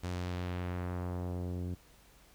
sawtooth tone with low-pass filter sweep, 89.4 Hz, F2, 41 cents sharp, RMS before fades -37 dBFS, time 0.03-1.75 s, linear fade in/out 10 ms, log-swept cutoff 8200 to 300 Hz, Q 0.97, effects added 50 Hz sine -64 dBFS peak until 2.34 s + pink hiss -62 dBFS RMS until 2.34 s

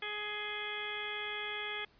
harmonic tone with a mistuned harmonic, 418.3 Hz, G#4, 12 cents sharp, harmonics 1 / 2 / 3 / 4 / 5 / 6 / 7 / 8, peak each -46 / -48 / -47 / -44 / -42 / -45 / -51 / -43 dBFS, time 0.02-1.85 s, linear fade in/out 5 ms, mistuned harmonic 7, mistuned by +72 cents, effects pink hiss -66 dBFS RMS until 1.99 s + resampled to 11025 Hz

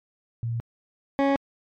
sine / 20% pulse tone pair in turn, 116.3 / 276.6 Hz, A#2 / C#4, -4 / -4 cents, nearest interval octave + minor third, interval 1500 cents, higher second, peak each -25 / -14 dBFS, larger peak second, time 0.43-0.6 / 1.19-1.36 s, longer neither, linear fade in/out 0 ms, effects low-pass 2000 Hz 12 dB/octave + MP3 64 kbps

